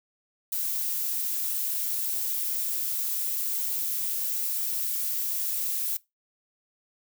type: noise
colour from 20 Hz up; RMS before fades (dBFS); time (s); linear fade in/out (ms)
violet; -29; 0.52-5.97; 5
effects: noise-tail reverb RT60 0.2 s tail -21 dB re dry